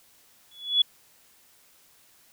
sine tone with exponential growth, 3399 Hz, G#7, 39 cents sharp, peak -14 dBFS, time 0.51-0.82 s, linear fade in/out 5 ms, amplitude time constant 67 ms, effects white hiss -59 dBFS RMS until 2.32 s

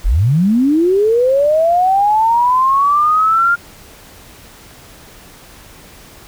sine linear sweep, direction up, 31.43 to 1411 Hz, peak -9 dBFS, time 0.04-3.56 s, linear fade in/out 20 ms, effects pink hiss -40 dBFS RMS until 6.27 s

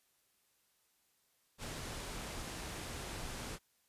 pink low-pass noise, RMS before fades -44 dBFS, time 1.58-3.59 s, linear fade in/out 50 ms, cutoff 11000 Hz, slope 24 dB/octave, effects white hiss -75 dBFS RMS until 3.88 s + resampled to 32000 Hz

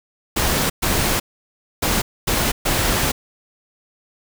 pink noise bursts at uneven times, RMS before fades -19 dBFS, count 5, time 0.36-0.7 / 0.82-1.2 / 1.82-2.02 / 2.27-2.52 / 2.65-3.12 s, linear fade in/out 10 ms, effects none

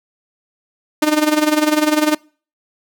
sawtooth tone with tremolo, 303.8 Hz, D#4, 41 cents flat, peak -6 dBFS, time 1.02-2.15 s, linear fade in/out 5 ms, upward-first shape sine, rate 20 Hz, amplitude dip 75%, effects noise-tail reverb RT60 0.4 s tail -25 dB re dry

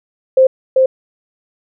sine tone with echo, 523.3 Hz, C5, in tune, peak -5 dBFS, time 0.37-0.47 s, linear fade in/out 5 ms, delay 390 ms, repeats 1, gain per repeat -2 dB, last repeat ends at 0.86 s, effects none

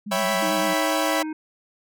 sine tone with vibrato, 196 Hz, G3, in tune, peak -30 dBFS, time 0.06-0.74 s, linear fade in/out 10 ms, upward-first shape sine, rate 8.9 Hz, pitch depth 120 cents each way
sawtooth chord, C# half-diminished seventh, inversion none, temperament equal, 554.4 / 659.3 / 784 / 987.8 Hz, C#5 / E5 / G5 / B5, 0 / 0 / 0 / 0 cents, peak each -22 / -22 / -25 / -24 dBFS, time 0.11-1.23 s, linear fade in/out 10 ms
harmonic tone, 311.1 Hz, D#4, in tune, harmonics 1 / 3 / 5 / 7 / 8, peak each -27 / -40 / -44 / -48 / -51 dBFS, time 0.42-1.33 s, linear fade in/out 5 ms
effects none

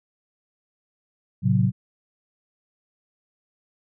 sine chord, F# diminished, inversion first, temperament just, 111 / 133.2 / 185 Hz, A2 / C3 / F#3, +16 / +31 / 0 cents, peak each -21 dBFS, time 1.42-1.72 s, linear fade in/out 50 ms, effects none

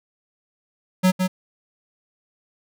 square tone with echo, 185 Hz, F#3, in tune, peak -14 dBFS, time 1.03-1.12 s, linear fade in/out 20 ms, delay 160 ms, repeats 1, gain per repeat -5 dB, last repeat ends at 1.28 s, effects none

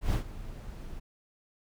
brown noise with ADSR envelope, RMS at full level -24 dBFS, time 0.01-1 s, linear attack 120 ms, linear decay 100 ms, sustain -17 dB, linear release 15 ms, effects none

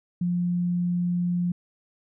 sine tone, 176.1 Hz, F3, 15 cents sharp, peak -22 dBFS, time 0.21-1.52 s, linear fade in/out 5 ms, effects none

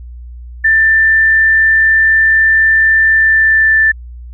sine tone with pitch glide, 1778 to 1766.7 Hz, A6 to A6, +18 to +7 cents, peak -6 dBFS, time 0.64-3.92 s, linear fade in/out 10 ms, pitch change -11 cents, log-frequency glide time 3.08-3.75 s, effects added 60 Hz sine -27 dBFS peak until 4.33 s

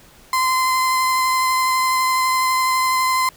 35% pulse tone with vibrato, 1033 Hz, C6, 22 cents flat, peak -14 dBFS, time 0.33-3.29 s, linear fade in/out 2 ms, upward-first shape triangle, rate 12 Hz, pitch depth 12 cents each way, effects pink hiss -48 dBFS RMS until 3.36 s

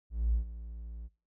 triangle tone with ADSR envelope, 56.9 Hz, A#1, 41 cents flat, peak -20 dBFS, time 0.1-1.09 s, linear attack 230 ms, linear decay 110 ms, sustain -18 dB, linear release 35 ms, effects noise-tail reverb RT60 0.4 s tail -22 dB re dry + tanh soft clip ceiling -22 dBFS

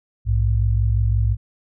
sine tone pair together, 59.91 / 105.7 Hz, A#1 / G#2, +48 / +31 cents, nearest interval minor seventh, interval 983 cents, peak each -18 dBFS, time 0.25-1.37 s, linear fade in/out 50 ms, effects none

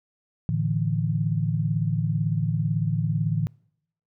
sine chord, A suspended fourth, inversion none, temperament equal with one note detuned, 110.83 / 146.83 / 164.81 Hz, A2 / D3 / E3, +13 / 0 / 0 cents, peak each -26 dBFS, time 0.49-3.47 s, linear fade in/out 0 ms, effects noise-tail reverb RT60 0.7 s tail -26 dB re dry

